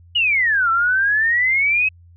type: exponential two-way sweep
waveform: sine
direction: down then up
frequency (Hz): 2960 to 1328 to 2578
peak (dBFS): -14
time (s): 0.15-1.89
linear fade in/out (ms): 10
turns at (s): 0.7
effects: added 86 Hz sine -44 dBFS peak until 2.16 s